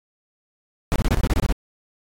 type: noise bursts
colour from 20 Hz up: brown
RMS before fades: -18 dBFS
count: 10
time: 0.92-1.524 s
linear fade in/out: 0 ms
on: 37 ms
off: 26 ms
effects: AAC 48 kbps